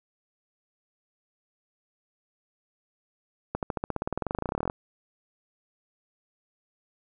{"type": "accelerating click train", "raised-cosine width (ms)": 1, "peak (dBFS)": -14, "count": 27, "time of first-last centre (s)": [3.55, 4.699], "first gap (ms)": 78, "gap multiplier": 0.95, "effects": []}